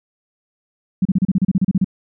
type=tone bursts; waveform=sine; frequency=188.4 Hz; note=F#3; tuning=32 cents sharp; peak=-11 dBFS; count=13; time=1.02-1.845 s; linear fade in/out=5 ms; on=33 ms; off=33 ms; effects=none

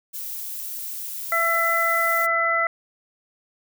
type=noise; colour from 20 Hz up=violet; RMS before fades=-32 dBFS; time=0.13-2.27 s; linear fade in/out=20 ms
type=harmonic tone; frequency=669 Hz; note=E5; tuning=25 cents sharp; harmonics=1 / 2 / 3; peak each=-26 / -22 / -22 dBFS; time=1.32-2.67 s; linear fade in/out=2 ms
effects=none

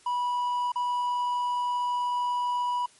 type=tone with dropouts; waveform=triangle; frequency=979 Hz; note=B5; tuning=15 cents flat; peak=-23 dBFS; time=0.06-2.86 s; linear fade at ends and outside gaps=5 ms; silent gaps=0.72-0.757 s; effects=white hiss -57 dBFS RMS until 2.99 s + MP3 48 kbps

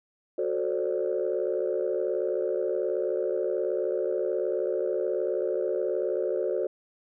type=chord; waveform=sine; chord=D dominant seventh; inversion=first; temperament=just; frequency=367.1 / 440.5 / 528.6 / 587.3 Hz; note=F#4 / A4 / C5 / D5; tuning=-14 / +2 / +18 / 0 cents; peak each=-29 / -30 / -30 / -32 dBFS; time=0.38-6.67 s; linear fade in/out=5 ms; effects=tanh soft clip ceiling -17 dBFS

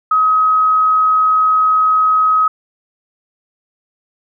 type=tone; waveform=sine; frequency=1269 Hz; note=D#6; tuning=34 cents sharp; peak=-9 dBFS; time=0.11-2.48 s; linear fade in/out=5 ms; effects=none

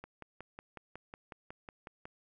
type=click train; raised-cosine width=0.5 ms; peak=-30 dBFS; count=12; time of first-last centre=0.04-2.055 s; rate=5.46 Hz; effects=none

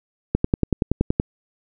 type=click train; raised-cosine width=3 ms; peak=-4 dBFS; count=10; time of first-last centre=0.35-1.199 s; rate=10.6 Hz; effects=none

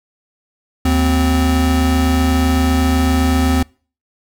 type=tone pair together; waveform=square; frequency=76.64 / 257.8 Hz; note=D#2 / C4; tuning=-26 / -26 cents; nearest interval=octave + major sixth; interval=2100 cents; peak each=-15 / -16 dBFS; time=0.85-3.63 s; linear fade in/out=5 ms; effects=noise-tail reverb RT60 0.4 s tail -26 dB re dry

